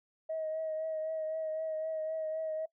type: tone with vibrato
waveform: sine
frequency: 633 Hz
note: D#5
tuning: 30 cents sharp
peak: -32 dBFS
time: 0.29-2.66 s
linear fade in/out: 10 ms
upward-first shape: triangle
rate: 3.9 Hz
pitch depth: 28 cents each way
effects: noise-tail reverb RT60 0.1 s tail -22 dB re dry + tanh soft clip ceiling -28 dBFS